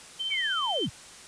sine tone with tremolo, 3100 Hz, G7, 20 cents flat, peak -27 dBFS, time 0.19-0.87 s, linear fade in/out 20 ms, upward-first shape sine, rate 16 Hz, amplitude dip 35%
sine linear sweep, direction down, 2349 to 70.4 Hz, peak -28 dBFS, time 0.3-0.9 s, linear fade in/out 20 ms
effects white hiss -47 dBFS RMS until 1.27 s + resampled to 22050 Hz

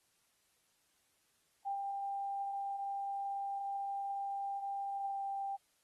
sine tone with pitch glide, 794 to 789.4 Hz, G5 to G5, +22 to +12 cents, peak -36 dBFS, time 1.65-5.57 s, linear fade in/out 20 ms, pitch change -10 cents, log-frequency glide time 4.9-5.16 s, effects white hiss -75 dBFS RMS until 5.83 s + AAC 32 kbps

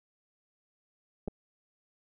clicks, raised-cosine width 2 ms, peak -23 dBFS, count 2, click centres 1.277 / 1.282 s, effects none

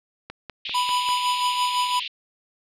click train, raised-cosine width 0.3 ms, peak -19 dBFS, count 5, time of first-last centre 0.3-1.089 s, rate 5.07 Hz
pink band-pass noise, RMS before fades -31 dBFS, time 0.65-2.08 s, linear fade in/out 5 ms, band 2500 to 3900 Hz, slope 48 dB/octave
square tone with tremolo, 990 Hz, B5, 4 cents sharp, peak -20 dBFS, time 0.74-2 s, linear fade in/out 10 ms, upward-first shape sine, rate 5.9 Hz, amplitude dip 50%
effects low-pass 11000 Hz 12 dB/octave

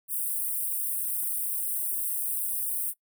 white high-pass noise, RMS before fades -30 dBFS, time 0.08-2.94 s, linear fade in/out 50 ms, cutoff 8500 Hz, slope 96 dB/octave, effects noise-tail reverb RT60 0.1 s tail -21 dB re dry

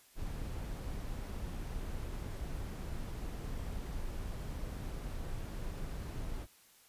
brown noise, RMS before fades -40 dBFS, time 0.15-6.47 s, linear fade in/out 50 ms, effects white hiss -63 dBFS RMS until 6.88 s + resampled to 32000 Hz

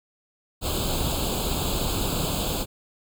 pink noise with comb filter, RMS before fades -26 dBFS, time 0.61-2.66 s, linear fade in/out 50 ms, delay 0.26 ms, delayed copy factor +1, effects none

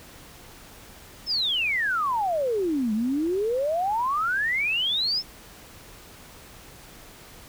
sine exponential two-way sweep, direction down then up, 5400 to 207.7 to 5400 Hz, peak -22 dBFS, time 1.26-5.23 s, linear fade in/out 50 ms, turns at 2.93 s, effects pink hiss -47 dBFS RMS until 7.48 s

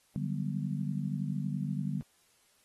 sine chord, G major seventh, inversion second, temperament just, 147 / 183.75 / 196 / 245 Hz, D3 / F#3 / G3 / B3, +2 / -12 / 0 / -14 cents, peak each -34 / -39 / -36 / -40 dBFS, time 0.16-2.01 s, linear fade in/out 0 ms, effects white hiss -68 dBFS RMS until 2.64 s + AAC 32 kbps

